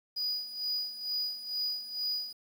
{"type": "tone with tremolo", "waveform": "triangle", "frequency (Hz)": 4926, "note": "D#8", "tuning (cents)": -18, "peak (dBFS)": -28, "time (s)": [0.16, 2.33], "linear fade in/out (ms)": 10, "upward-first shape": "sine", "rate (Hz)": 2.2, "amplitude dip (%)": 75, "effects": ["9-bit"]}